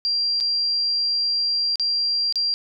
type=tone with dropouts; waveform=sine; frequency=4747 Hz; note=D8; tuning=18 cents sharp; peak=-19 dBFS; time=0.05-2.54 s; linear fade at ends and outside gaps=0 ms; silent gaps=0.402-0.408 / 1.757-1.797 / 2.325-2.357 s; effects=none